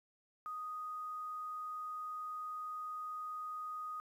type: tone with quantisation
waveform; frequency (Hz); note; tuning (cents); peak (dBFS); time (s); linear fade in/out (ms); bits
sine; 1244.5; D#6; 0; -40; 0.46-4; 0; 11
effects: resampled to 32000 Hz